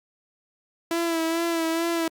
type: tone with vibrato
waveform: sawtooth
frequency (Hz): 331.5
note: E4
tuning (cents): +10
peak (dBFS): -19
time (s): 0.91-2.08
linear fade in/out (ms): 2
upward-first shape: sine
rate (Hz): 2.3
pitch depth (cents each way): 36
effects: Opus 48 kbps